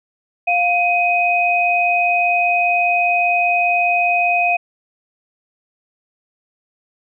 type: tone pair together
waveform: sine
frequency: 704 / 2509 Hz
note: F5 / D#7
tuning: +14 / +14 cents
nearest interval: octave + minor seventh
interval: 2200 cents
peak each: -16 dBFS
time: 0.47-4.57 s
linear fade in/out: 10 ms
effects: none